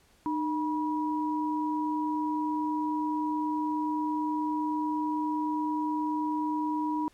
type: tone pair together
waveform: sine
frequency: 304.9 / 968 Hz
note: D#4 / B5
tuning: -35 / -35 cents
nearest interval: octave + minor sixth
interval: 2000 cents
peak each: -29 / -31 dBFS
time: 0.26-7.08 s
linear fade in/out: 0 ms
effects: pink hiss -63 dBFS RMS until 7.13 s + low-pass 12000 Hz 12 dB/octave